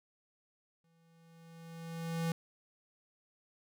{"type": "tone with exponential growth", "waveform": "square", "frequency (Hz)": 165.5, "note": "E3", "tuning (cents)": 7, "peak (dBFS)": -31, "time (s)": [0.84, 2.32], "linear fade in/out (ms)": 2, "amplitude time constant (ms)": 320, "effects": []}